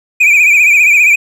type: tone with vibrato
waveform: triangle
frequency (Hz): 2400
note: D7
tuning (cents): +37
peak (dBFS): -3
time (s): 0.2-1.16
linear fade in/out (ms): 10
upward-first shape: triangle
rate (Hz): 15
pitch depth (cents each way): 100
effects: none